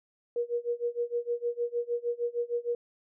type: tone with tremolo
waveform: sine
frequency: 476.9 Hz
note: A#4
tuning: 39 cents sharp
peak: -25 dBFS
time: 0.36-2.75 s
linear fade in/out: 2 ms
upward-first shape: sine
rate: 6.5 Hz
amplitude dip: 95%
effects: none